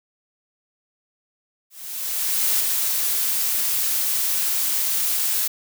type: noise with ADSR envelope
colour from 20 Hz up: blue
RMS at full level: -19 dBFS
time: 1.7-5.48 s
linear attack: 900 ms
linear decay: 4 ms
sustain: -3 dB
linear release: 9 ms
effects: none